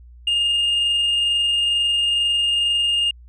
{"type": "tone with amplitude modulation", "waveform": "sine", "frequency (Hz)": 2829, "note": "F7", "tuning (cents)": 22, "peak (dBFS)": -13, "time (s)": [0.27, 3.11], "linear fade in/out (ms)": 5, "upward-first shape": "sine", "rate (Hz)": 22.2, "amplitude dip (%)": 25, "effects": ["tanh soft clip ceiling -15 dBFS", "added 60 Hz sine -41 dBFS peak until 3.28 s"]}